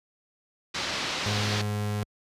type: low-pass noise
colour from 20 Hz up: white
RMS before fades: -31 dBFS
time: 0.74-1.62 s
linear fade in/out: 10 ms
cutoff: 5100 Hz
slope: 24 dB/octave
type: tone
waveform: 35% pulse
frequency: 104.5 Hz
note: G#2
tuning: 11 cents sharp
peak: -25 dBFS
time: 1.26-2.03 s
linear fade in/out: 0 ms
effects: high-pass 60 Hz 12 dB/octave + resampled to 32000 Hz